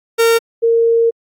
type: tone pair in turn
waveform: 45% pulse / sine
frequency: 459.2 / 460.9 Hz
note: A#4 / A#4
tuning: -26 / -20 cents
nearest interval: unison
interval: 6 cents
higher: second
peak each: -9 dBFS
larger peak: neither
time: 0.18-0.39 / 0.62-1.11 s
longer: second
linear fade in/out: 20 ms
effects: AAC 64 kbps